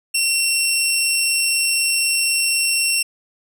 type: tone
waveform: 15% pulse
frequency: 2724 Hz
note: F7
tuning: 44 cents flat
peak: -9 dBFS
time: 0.14-3.03 s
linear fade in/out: 10 ms
effects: none